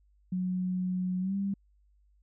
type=tone with pitch glide; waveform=sine; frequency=183.2 to 197.49 Hz; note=F#3 to G3; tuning=-17 to +13 cents; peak=-28 dBFS; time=0.32-1.54 s; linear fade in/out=5 ms; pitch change=+130 cents; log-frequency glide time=1.2-1.35 s; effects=added 50 Hz sine -62 dBFS peak until 2.22 s